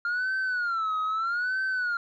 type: tone with vibrato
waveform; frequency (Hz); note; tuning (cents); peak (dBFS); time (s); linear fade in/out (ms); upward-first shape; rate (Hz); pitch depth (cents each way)
sine; 1396.9; F6; 0; -23; 0.05-1.97; 2; sine; 0.79; 170
effects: tanh soft clip ceiling -24 dBFS